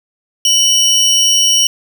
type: tone pair together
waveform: square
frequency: 2984 / 5633 Hz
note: F#7 / F8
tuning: +14 / +14 cents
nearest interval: major seventh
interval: 1100 cents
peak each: -12 dBFS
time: 0.45-1.67 s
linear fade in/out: 2 ms
effects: none